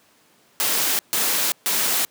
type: noise bursts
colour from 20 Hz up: white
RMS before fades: -21 dBFS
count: 3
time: 0.6-2.05 s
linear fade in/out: 0 ms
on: 390 ms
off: 140 ms
effects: pink hiss -57 dBFS RMS until 2.1 s + high-pass 200 Hz 12 dB/octave